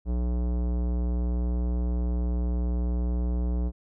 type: tone with tanh clipping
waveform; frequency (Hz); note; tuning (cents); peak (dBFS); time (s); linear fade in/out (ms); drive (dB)
sine; 60.3; B1; -41; -26; 0.05-3.72; 50; 18
effects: none